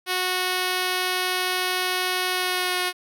5% pulse tone with pitch glide, 367 to 362.6 Hz, F#4 to F#4, -14 to -35 cents, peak -11 dBFS, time 0.06-2.93 s, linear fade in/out 50 ms, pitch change -21 cents, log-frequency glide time 2.3-2.81 s, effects none

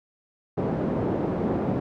pink band-pass noise, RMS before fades -26 dBFS, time 0.57-1.8 s, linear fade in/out 10 ms, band 160 to 520 Hz, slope 12 dB/octave, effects none

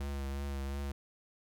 square tone with vibrato, 69.3 Hz, C#2, in tune, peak -36 dBFS, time 0-0.92 s, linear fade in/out 5 ms, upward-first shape triangle, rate 2.8 Hz, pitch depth 36 cents each way, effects none

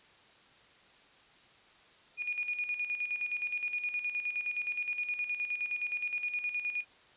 sine tone with tremolo, 2450 Hz, D#7, 27 cents flat, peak -30 dBFS, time 2.17-6.85 s, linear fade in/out 50 ms, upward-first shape square, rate 9.6 Hz, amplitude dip 60%, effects white hiss -60 dBFS RMS until 7.16 s + resampled to 8000 Hz

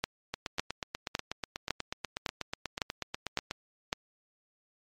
two click trains, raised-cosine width 0.2 ms, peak -11 / -16 dBFS, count 8 / 27, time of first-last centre 0.04-3.929 / 0.34-3.511 s, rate 1.8 / 8.2 Hz, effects MP3 64 kbps

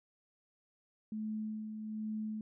sine tone with tremolo, 216 Hz, A3, 32 cents flat, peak -35 dBFS, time 1.12-2.41 s, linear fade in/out 2 ms, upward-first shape sine, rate 1.2 Hz, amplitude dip 45%, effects none

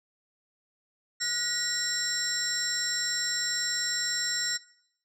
sine tone cluster, 1451 / 1911 / 4013 / 5450 / 7510 Hz, F#6 / A#6 / B7 / F8 / A#8, -34 / +43 / +27 / -43 / +12 cents, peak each -37 / -33 / -35 / -30 / -31 dBFS, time 1.2-4.58 s, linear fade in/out 20 ms, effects noise-tail reverb RT60 0.7 s tail -19 dB re dry + tanh soft clip ceiling -21 dBFS

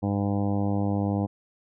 harmonic tone, 100.8 Hz, G2, 49 cents sharp, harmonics 1 / 2 / 3 / 4 / 5 / 6 / 7 / 8 / 9 / 10, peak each -27 / -27 / -30 / -41 / -35 / -40 / -38 / -38 / -45 / -48 dBFS, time 0.02-1.27 s, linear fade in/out 20 ms, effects none

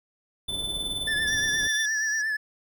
square tone with tremolo, 3520 Hz, A7, in tune, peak -27 dBFS, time 0.48-1.86 s, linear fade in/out 10 ms, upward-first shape sine, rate 19 Hz, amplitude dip 50%
pink low-pass noise, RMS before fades -40 dBFS, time 0.48-1.68 s, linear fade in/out 5 ms, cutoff 630 Hz, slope 12 dB/octave
triangle tone with vibrato, 1740 Hz, A6, 20 cents flat, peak -23 dBFS, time 1.07-2.37 s, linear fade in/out 10 ms, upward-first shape triangle, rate 8.5 Hz, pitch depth 55 cents each way
triangle tone, 5720 Hz, F8, 41 cents sharp, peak -30 dBFS, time 1.27-2.22 s, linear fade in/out 10 ms
effects none

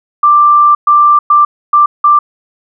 sine tone bursts at uneven times, 1180 Hz, D6, 8 cents sharp, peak -3 dBFS, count 5, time 0.23-0.75 / 0.87-1.19 / 1.3-1.45 / 1.73-1.86 / 2.04-2.19 s, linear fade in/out 5 ms, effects none

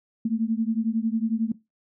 sine beating tone pair, 220 / 231 Hz, A3 / A#3, 0 / -16 cents, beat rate 11 Hz, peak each -25 dBFS, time 0.25-1.52 s, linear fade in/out 5 ms, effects noise-tail reverb RT60 0.2 s tail -17 dB re dry

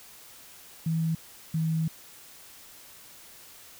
sine tone pair in turn, 162.4 / 160.72 Hz, E3 / E3, -26 / -44 cents, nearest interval unison, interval 18 cents, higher first, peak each -24 dBFS, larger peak neither, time 0.86-1.15 / 1.54-1.88 s, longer second, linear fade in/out 5 ms, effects white hiss -50 dBFS RMS until 3.79 s

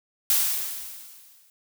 blue noise with exponential decay, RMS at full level -19 dBFS, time 0.3-1.5 s, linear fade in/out 1 ms, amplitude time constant 260 ms, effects none

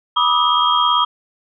sine tone cluster, 977 / 1194 / 1272 / 3235 Hz, B5 / D6 / D#6 / G#7, -19 / +28 / +38 / -46 cents, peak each -18 dBFS, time 0.16-1.05 s, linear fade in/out 10 ms, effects none

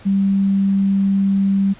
sine tone, 196 Hz, G3, in tune, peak -13 dBFS, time 0.05-1.74 s, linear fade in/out 20 ms, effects pink hiss -44 dBFS RMS until 1.79 s + resampled to 8000 Hz

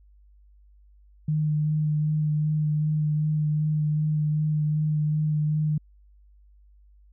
sine tone with vibrato, 152.3 Hz, D#3, 37 cents flat, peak -21 dBFS, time 1.28-5.78 s, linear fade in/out 5 ms, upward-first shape sine, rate 2.6 Hz, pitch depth 15 cents each way, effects added 50 Hz sine -52 dBFS peak until 7.12 s

